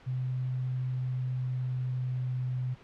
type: tone with pitch glide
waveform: sine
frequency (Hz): 127.8 to 126.7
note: C3 to B2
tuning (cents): -40 to +45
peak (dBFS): -29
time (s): 0.06-2.75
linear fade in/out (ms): 20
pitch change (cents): -15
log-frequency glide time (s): 0.67-2.39
effects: pink hiss -55 dBFS RMS until 2.83 s + low-pass 3000 Hz 12 dB/octave